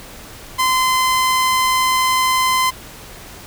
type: tone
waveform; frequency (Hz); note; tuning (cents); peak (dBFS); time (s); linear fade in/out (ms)
sawtooth; 1031; C6; -26; -10; 0.58-2.71; 20
effects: pink hiss -37 dBFS RMS until 3.46 s